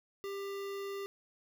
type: tone with notch filter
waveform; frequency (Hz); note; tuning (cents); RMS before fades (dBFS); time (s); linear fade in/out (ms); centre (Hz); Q
square; 396.5; G4; +20; -40; 0.24-1.06; 0; 8400; 1.6
effects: none